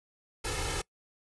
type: noise with comb filter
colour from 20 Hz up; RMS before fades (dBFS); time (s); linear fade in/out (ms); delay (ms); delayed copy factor
pink; -33; 0.44-0.82; 10; 2.3; +0.9
effects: noise-tail reverb RT60 0.1 s tail -23 dB re dry + resampled to 24000 Hz